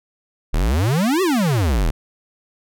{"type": "exponential two-way sweep", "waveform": "square", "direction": "up then down", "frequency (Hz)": [34.58, 398, 34.58], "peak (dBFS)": -16, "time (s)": [0.53, 1.91], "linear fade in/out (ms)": 10, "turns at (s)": 1.22, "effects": []}